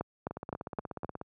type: two click trains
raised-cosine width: 1 ms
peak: -24 / -19 dBFS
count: 16 / 5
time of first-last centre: 0.31-1.214 / 0.01-1.046 s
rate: 16.6 / 3.86 Hz
effects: high-pass 80 Hz 12 dB/octave